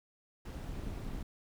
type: noise with amplitude modulation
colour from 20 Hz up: brown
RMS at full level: -38 dBFS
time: 0.45-1.23 s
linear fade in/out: 5 ms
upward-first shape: sine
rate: 231 Hz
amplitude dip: 60%
effects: none